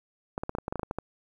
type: clicks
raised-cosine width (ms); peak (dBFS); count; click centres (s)
1; -17; 12; 0.379 / 0.435 / 0.494 / 0.551 / 0.585 / 0.681 / 0.725 / 0.757 / 0.795 / 0.832 / 0.911 / 0.986
effects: 9-bit